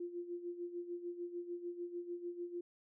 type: tone with tremolo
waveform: sine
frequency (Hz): 349.2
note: F4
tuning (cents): 0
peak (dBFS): -38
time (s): 0-2.61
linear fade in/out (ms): 5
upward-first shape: sine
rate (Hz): 6.7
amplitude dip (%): 70
effects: none